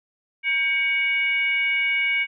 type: tone with frequency modulation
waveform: sine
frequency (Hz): 2242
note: C#7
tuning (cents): +19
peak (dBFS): -19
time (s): 0.43-2.27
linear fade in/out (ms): 50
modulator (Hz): 648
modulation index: 0.54
effects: none